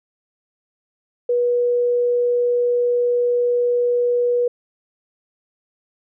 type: tone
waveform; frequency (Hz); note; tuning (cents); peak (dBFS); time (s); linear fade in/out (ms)
sine; 485.2; B4; -31; -15; 1.29-4.48; 5
effects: none